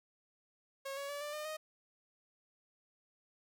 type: tone with pitch steps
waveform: sawtooth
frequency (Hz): 546 / 560.4 / 575.1 / 590.3 / 605.8 / 621.8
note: C#5 / C#5 / D5 / D5 / D#5 / D#5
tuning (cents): -26 / +19 / -36 / +9 / -46 / -1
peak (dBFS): -36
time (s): 0.85-1.57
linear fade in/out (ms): 10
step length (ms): 120
effects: none